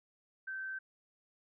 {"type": "tone with frequency modulation", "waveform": "sine", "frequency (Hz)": 1548, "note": "G6", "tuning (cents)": -22, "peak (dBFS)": -38, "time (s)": [0.47, 0.79], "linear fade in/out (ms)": 10, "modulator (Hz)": 96.8, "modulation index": 0.2, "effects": []}